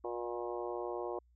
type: harmonic tone with a mistuned harmonic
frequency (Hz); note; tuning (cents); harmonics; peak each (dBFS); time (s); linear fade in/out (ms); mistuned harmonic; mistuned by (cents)
119.6; A#2; +45; 3 / 4 / 5 / 6 / 7 / 8 / 9; -40 / -42 / -44 / -46 / -47 / -48 / -49; 0.04-1.19; 5; 7; -23
effects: added 60 Hz sine -64 dBFS peak until 1.35 s